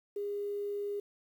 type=tone; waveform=sine; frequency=407.8 Hz; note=G#4; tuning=32 cents flat; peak=-33 dBFS; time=0.16-1 s; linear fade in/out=5 ms; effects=10-bit